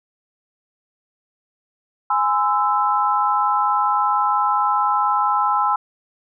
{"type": "chord", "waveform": "sine", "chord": "Ab augmented", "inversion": "none", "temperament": "equal with one note detuned", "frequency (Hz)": [830.6, 1025, 1318.5], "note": ["Ab5", "C6", "E6"], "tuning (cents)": [0, -36, 0], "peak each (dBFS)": -20, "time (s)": [2.1, 5.76], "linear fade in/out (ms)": 5, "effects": []}